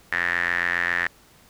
sawtooth tone with band-pass filter, 87.31 Hz, F2, in tune, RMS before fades -24 dBFS, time 0.12-1.07 s, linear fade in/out 0 ms, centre 1800 Hz, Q 9.7, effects pink hiss -54 dBFS RMS until 1.49 s

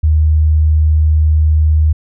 sine tone, 77.4 Hz, D#2, 9 cents flat, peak -7 dBFS, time 0.03-1.93 s, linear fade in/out 10 ms, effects none

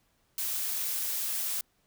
blue noise, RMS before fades -32 dBFS, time 0.38-1.61 s, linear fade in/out 2 ms, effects pink hiss -71 dBFS RMS until 1.86 s

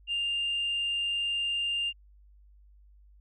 sine tone with frequency modulation, 2801 Hz, F7, 4 cents sharp, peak -26 dBFS, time 0.07-1.93 s, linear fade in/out 50 ms, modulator 41.3 Hz, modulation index 0.44, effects tanh soft clip ceiling -24 dBFS + added 50 Hz sine -54 dBFS peak until 3.2 s

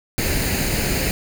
pink noise with comb filter, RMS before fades -21 dBFS, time 0.18-1.11 s, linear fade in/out 0 ms, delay 0.44 ms, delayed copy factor +0.6, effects none

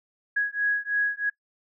sine beating tone pair, 1661.2 / 1664.3 Hz, G#6 / G#6, 0 / +3 cents, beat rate 3.1 Hz, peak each -26 dBFS, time 0.36-1.3 s, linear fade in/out 10 ms, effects noise-tail reverb RT60 0.1 s tail -22 dB re dry

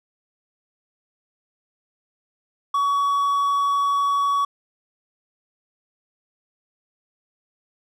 triangle tone, 1128 Hz, C#6, 30 cents sharp, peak -16 dBFS, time 2.74-4.45 s, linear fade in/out 5 ms, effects none

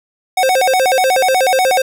square tone with vibrato, 625 Hz, D#5, 8 cents sharp, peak -11 dBFS, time 0.37-1.82 s, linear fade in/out 5 ms, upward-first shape square, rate 8.2 Hz, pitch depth 300 cents each way, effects none

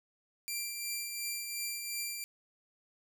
10% pulse tone with tremolo, 2364 Hz, D7, 11 cents sharp, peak -25 dBFS, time 0.48-2.24 s, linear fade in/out 0 ms, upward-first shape triangle, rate 2.8 Hz, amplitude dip 45%, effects none

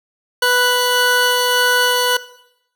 20% pulse tone pair together, 493.9 / 1480 Hz, B4 / F#6, 0 / 0 cents, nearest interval octave + perfect fifth, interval 1900 cents, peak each -11 dBFS, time 0.42-2.17 s, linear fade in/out 5 ms, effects noise-tail reverb RT60 0.8 s tail -17 dB re dry

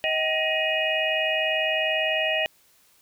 sine tone cluster, 631 / 769 / 1884 / 2498 / 2879 Hz, D#5 / G5 / A#6 / D#7 / F#7, +24 / -33 / +18 / +6 / -48 cents, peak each -26 / -34 / -29 / -27 / -28 dBFS, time 0.04-2.46 s, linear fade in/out 0 ms, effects white hiss -60 dBFS RMS until 3.01 s

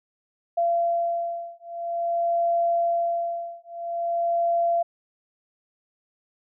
sine beating tone pair, 683 / 683.49 Hz, F5 / F5, -39 / -37 cents, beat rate 0.49 Hz, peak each -25 dBFS, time 0.57-4.83 s, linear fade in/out 10 ms, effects none

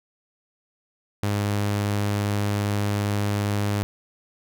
sawtooth tone, 102.5 Hz, G#2, 22 cents flat, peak -18 dBFS, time 1.23-3.83 s, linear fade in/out 0 ms, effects none

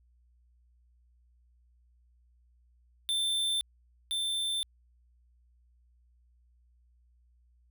square tone pair in turn, 3555 / 3555 Hz, A7 / A7, +17 / +17 cents, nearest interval unison, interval 0 cents, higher neither, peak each -28 / -30 dBFS, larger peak first, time 3.09-3.61 / 4.11-4.63 s, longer neither, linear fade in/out 0 ms, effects added 60 Hz sine -62 dBFS peak until 7.7 s

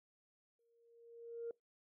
sine tone with exponential growth, 466.2 Hz, A#4, in tune, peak -38 dBFS, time 0.59-1.51 s, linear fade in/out 2 ms, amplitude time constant 200 ms, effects noise-tail reverb RT60 0.2 s tail -25 dB re dry + tanh soft clip ceiling -36 dBFS

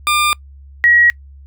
20% pulse / sine tone pair in turn, 1200 / 1906.8 Hz, D6 / A#6, +37 / +39 cents, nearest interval minor sixth, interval 802 cents, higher second, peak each -7 dBFS, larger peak neither, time 0.07-0.33 / 0.84-1.1 s, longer neither, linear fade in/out 0 ms, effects noise-tail reverb RT60 0.1 s tail -25 dB re dry + added 69 Hz sine -36 dBFS peak until 1.46 s

